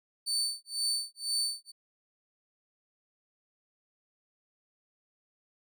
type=tone with tremolo; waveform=30% pulse; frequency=4531 Hz; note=C#8; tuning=37 cents sharp; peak=-24 dBFS; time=0.26-1.72 s; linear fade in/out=20 ms; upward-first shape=sine; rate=2 Hz; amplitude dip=100%; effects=none